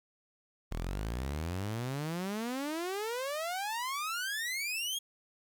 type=exponential sweep; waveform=sawtooth; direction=up; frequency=38.02 to 3331 Hz; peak=-30 dBFS; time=0.71-4.99 s; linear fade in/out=10 ms; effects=10-bit